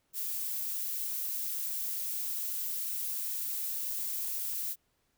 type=noise; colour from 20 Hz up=violet; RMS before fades=-35 dBFS; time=0.13-4.76 s; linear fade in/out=50 ms; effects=pink hiss -75 dBFS RMS until 5.17 s